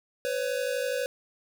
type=tone pair together; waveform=square; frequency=503 / 555.1 Hz; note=B4 / C#5; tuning=+32 / +2 cents; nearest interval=major second; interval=170 cents; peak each=-30 / -32 dBFS; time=0.25-1.06 s; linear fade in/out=0 ms; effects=none